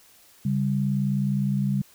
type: tone pair together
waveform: sine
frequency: 138.59 / 198.22 Hz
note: C#3 / G3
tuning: 0 / +20 cents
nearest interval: tritone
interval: 620 cents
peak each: -24 dBFS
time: 0.45-1.82 s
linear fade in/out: 5 ms
effects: white hiss -55 dBFS RMS until 1.94 s